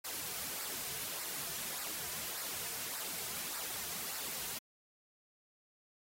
white noise with flanger, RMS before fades -41 dBFS, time 0.04-4.59 s, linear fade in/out 10 ms, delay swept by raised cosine 0.3 to 3.7 ms, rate 1.7 Hz, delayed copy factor -0.6, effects AAC 48 kbps

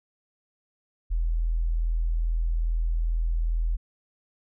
sine tone, 41.2 Hz, E1, in tune, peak -22 dBFS, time 1.1-3.77 s, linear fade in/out 20 ms, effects none

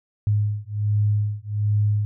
sine beating tone pair, 103.83 / 105.13 Hz, G#2 / G#2, 0 / +22 cents, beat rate 1.3 Hz, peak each -22 dBFS, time 0.27-2.05 s, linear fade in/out 0 ms, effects none

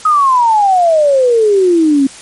sine exponential sweep, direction down, 1277 to 265.5 Hz, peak -6 dBFS, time 0.05-2.07 s, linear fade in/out 5 ms, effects white hiss -33 dBFS RMS until 2.21 s + MP3 48 kbps

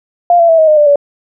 sine tone with pitch steps, 698.5 / 675.9 / 654 / 632.8 / 612.3 / 592.5 / 573.3 Hz, F5 / E5 / E5 / D#5 / D#5 / D5 / D5, 0 / +43 / -14 / +29 / -28 / +15 / -42 cents, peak -4 dBFS, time 0.3-0.958 s, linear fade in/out 2 ms, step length 94 ms, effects none

